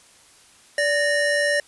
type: tone pair together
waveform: square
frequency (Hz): 580.5 / 1843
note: D5 / A#6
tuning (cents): -20 / -20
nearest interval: octave + minor sixth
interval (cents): 2000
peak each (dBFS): -22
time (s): 0.78-1.6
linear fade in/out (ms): 2
effects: white hiss -52 dBFS RMS until 1.67 s + resampled to 24000 Hz